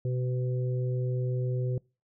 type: harmonic tone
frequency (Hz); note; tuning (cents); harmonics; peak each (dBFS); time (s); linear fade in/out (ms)
126; B2; +35; 1 / 3 / 4; -27 / -37 / -39; 0.05-1.78; 2
effects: noise-tail reverb RT60 0.3 s tail -25 dB re dry